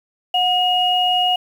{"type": "tone pair together", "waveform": "sine", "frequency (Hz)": [729, 2874], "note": ["F#5", "F7"], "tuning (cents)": [-26, 49], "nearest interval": "2 octaves", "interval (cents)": 2375, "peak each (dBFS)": -17, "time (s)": [0.34, 1.36], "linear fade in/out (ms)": 5, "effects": ["7-bit"]}